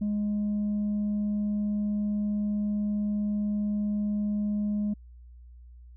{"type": "tone", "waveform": "sine", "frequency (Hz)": 207.7, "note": "G#3", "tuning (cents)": 0, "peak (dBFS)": -23, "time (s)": [0.01, 4.94], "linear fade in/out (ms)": 10, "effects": ["tanh soft clip ceiling -24 dBFS", "added 60 Hz sine -46 dBFS peak until 5.96 s"]}